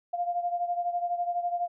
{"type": "beating tone pair", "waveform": "sine", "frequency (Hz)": [698.5, 710.5], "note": ["F5", "F5"], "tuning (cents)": [0, 30], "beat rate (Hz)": 12, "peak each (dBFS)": [-28, -33], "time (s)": [0.13, 1.68], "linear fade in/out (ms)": 10, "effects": []}